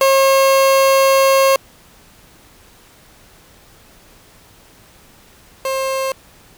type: tone pair in turn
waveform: 30% pulse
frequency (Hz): 540 / 532.6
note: C#5 / C5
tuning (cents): -45 / +31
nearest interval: unison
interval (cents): 24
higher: first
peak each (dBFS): -7 / -15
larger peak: first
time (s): 0.01-1.56 / 5.65-6.12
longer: first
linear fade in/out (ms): 2
effects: pink hiss -47 dBFS RMS until 6.57 s